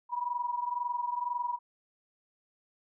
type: tone pair together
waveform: sine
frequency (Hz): 965 / 987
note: B5 / B5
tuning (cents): -40 / -1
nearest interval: unison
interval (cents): 39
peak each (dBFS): -32 / -35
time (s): 0.09-1.59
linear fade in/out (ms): 50
effects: none